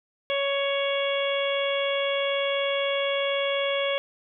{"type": "harmonic tone", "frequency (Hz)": 557, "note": "C#5", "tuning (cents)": 8, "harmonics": [1, 2, 3, 4, 5, 6], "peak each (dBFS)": [-25, -34, -37, -32, -34, -32], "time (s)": [0.3, 3.98], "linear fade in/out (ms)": 0, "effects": []}